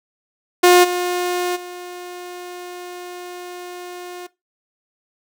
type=tone with level steps; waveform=sawtooth; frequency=357 Hz; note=F4; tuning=38 cents sharp; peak=-4 / -15 / -27 dBFS; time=0.63-4.27 s; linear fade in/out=10 ms; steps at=0.83 / 1.55 s; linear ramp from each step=20 ms; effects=noise-tail reverb RT60 0.2 s tail -18 dB re dry